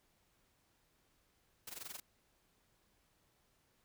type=noise with amplitude modulation; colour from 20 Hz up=white; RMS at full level=-45 dBFS; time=1.67-2 s; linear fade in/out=5 ms; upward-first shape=sine; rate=22 Hz; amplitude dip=85%; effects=pink hiss -75 dBFS RMS until 3.84 s